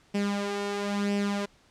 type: tone with flanger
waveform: sawtooth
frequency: 202.4 Hz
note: G#3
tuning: 44 cents flat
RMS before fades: -29 dBFS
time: 0.14-1.46 s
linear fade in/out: 10 ms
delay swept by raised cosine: 0.37 to 2.77 ms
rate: 1 Hz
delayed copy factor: +0.6
effects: pink hiss -61 dBFS RMS until 1.7 s + low-pass 7000 Hz 12 dB/octave